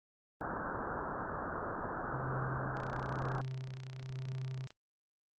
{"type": "low-pass noise", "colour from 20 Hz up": "white", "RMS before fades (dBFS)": -39, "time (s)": [0.41, 3.41], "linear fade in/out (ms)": 0, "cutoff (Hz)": 1600, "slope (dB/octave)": 96}
{"type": "tone with tremolo", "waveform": "triangle", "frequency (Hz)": 130.81, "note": "C3", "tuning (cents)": 0, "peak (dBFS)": -34, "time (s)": [2.13, 4.67], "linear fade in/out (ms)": 5, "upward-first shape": "sine", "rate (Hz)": 1, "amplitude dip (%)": 55}
{"type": "click train", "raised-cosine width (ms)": 0.2, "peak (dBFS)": -33, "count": 61, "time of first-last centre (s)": [2.77, 4.705], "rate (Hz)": 31}
{"effects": ["Opus 32 kbps"]}